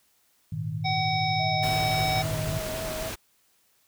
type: chord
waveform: sine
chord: Ab suspended second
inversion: none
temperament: equal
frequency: 103.83 / 116.54 / 155.56 Hz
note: Ab2 / Bb2 / Eb3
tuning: 0 / 0 / 0 cents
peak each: -34 / -34 / -31 dBFS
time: 0.52-2.58 s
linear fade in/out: 5 ms
type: harmonic tone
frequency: 756 Hz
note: F#5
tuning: 37 cents sharp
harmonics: 1 / 3 / 5 / 7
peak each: -26 / -31 / -33 / -34 dBFS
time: 0.84-2.23 s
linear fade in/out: 20 ms
type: tone with vibrato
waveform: sine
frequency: 637 Hz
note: D#5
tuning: 41 cents sharp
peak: -33 dBFS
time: 1.39-3.1 s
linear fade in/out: 10 ms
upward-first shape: square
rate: 3.7 Hz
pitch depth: 21 cents each way
type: noise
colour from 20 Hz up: pink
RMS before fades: -34 dBFS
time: 1.62-3.16 s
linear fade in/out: 20 ms
effects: white hiss -66 dBFS RMS until 3.87 s